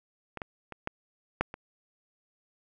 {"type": "clicks", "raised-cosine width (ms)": 0.5, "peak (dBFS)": [-22, -20, -25, -16, -10, -24], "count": 6, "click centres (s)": [0.373, 0.418, 0.723, 0.874, 1.41, 1.541], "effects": []}